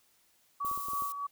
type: tone with tremolo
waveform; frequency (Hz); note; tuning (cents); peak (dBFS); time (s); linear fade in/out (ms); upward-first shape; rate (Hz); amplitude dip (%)
sine; 1136; C#6; +42; -30; 0.6-1.27; 10; sine; 3.2; 55
type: clicks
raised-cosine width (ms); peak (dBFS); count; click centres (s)
2; -36; 6; 0.648 / 0.714 / 0.776 / 0.885 / 0.934 / 1.022
type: noise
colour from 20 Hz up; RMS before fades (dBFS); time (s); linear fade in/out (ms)
violet; -42; 0.65-1.12; 0
effects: white hiss -68 dBFS RMS until 1.31 s